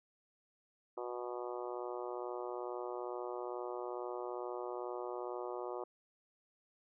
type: harmonic tone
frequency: 122.3 Hz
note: B2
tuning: 16 cents flat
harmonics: 3 / 4 / 5 / 6 / 7 / 8 / 9 / 10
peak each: -43 / -45 / -47 / -49 / -50 / -51 / -52 / -53 dBFS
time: 0.97-5.84 s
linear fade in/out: 5 ms
effects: none